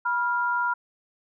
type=tone pair together; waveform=sine; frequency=973.7 / 1396.9 Hz; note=B5 / F6; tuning=-25 / 0 cents; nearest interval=tritone; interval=625 cents; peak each=-25 dBFS; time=0.05-0.74 s; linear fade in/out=10 ms; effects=none